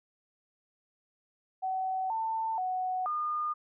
sine tone with pitch steps, 755 / 893 / 741 / 1217 Hz, F#5 / A5 / F#5 / D#6, +35 / +25 / +2 / -39 cents, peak -29 dBFS, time 1.62-3.54 s, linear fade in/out 20 ms, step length 480 ms, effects none

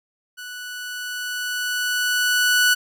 sawtooth tone with level ramp, 1480 Hz, F#6, in tune, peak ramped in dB -30 to -10 dBFS, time 0.37-2.75 s, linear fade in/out 20 ms, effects none

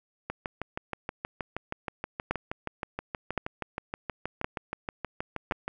two click trains, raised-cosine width 0.5 ms, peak -12 / -17 dBFS, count 4 / 35, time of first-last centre 2.31-5.512 / 0.3-5.68 s, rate 0.937 / 6.32 Hz, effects none

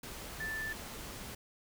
sine tone in noise, 1760 Hz, A6, in tune, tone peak -36 dBFS, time 0.4-0.73 s, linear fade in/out 5 ms, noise pink, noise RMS -45 dBFS, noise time 0.03-1.35 s, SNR +6 dB, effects none

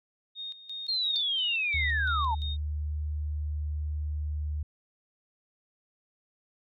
sine tone with tremolo, 3700 Hz, A#7, 14 cents flat, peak -35 dBFS, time 0.35-2.57 s, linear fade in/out 50 ms, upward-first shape square, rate 2.9 Hz, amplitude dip 75%
sine linear sweep, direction down, 4269 to 841 Hz, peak -26 dBFS, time 0.88-2.35 s, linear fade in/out 10 ms
sine tone with exponential decay, 4435 Hz, C#8, in tune, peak -28 dBFS, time 1.16-1.24 s, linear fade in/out 0 ms, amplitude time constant 17 ms
sine tone, 75.1 Hz, D2, 39 cents sharp, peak -29 dBFS, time 1.74-4.63 s, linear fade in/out 5 ms
effects none

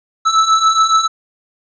square beating tone pair, 1308 / 1315.1 Hz, E6 / E6, -14 / -4 cents, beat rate 7.1 Hz, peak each -16 / -12 dBFS, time 0.25-1.08 s, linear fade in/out 20 ms, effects resampled to 16000 Hz

